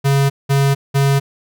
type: tone bursts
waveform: square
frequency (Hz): 138.59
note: C#3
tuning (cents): 0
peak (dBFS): -12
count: 3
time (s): 0.04-1.2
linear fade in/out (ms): 20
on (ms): 260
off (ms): 190
effects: none